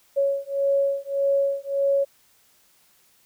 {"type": "beating tone pair", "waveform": "sine", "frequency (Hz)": [554.4, 556.1], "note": ["C#5", "C#5"], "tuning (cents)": [0, 5], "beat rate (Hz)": 1.7, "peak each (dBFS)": -23, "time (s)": [0.16, 2.05], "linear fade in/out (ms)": 20, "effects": ["white hiss -60 dBFS RMS until 3.25 s"]}